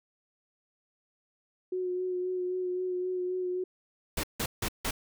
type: tone with vibrato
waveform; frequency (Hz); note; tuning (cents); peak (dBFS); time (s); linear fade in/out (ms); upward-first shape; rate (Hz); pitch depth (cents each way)
sine; 364.9; F#4; -24; -29; 1.72-3.64; 5; sine; 3.8; 20
type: noise bursts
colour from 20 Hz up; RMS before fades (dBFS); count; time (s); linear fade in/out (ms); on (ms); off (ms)
pink; -31; 4; 4.17-4.91; 5; 65; 160
effects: none